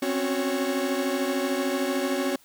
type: tone cluster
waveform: 45% pulse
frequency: 261.3 / 274.6 / 368.2 / 559 Hz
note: C4 / C#4 / F#4 / C#5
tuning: -2 / -16 / -8 / +14 cents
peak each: -30 dBFS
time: 0.02-2.36 s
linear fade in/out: 5 ms
effects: white hiss -57 dBFS RMS until 2.44 s